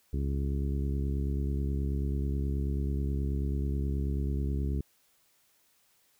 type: harmonic tone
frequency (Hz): 69.3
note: C#2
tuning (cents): 0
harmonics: 1 / 2 / 3 / 4 / 5 / 6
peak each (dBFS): -29 / -35 / -39 / -41 / -43 / -45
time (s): 0.13-4.81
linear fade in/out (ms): 5
effects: white hiss -68 dBFS RMS until 6.19 s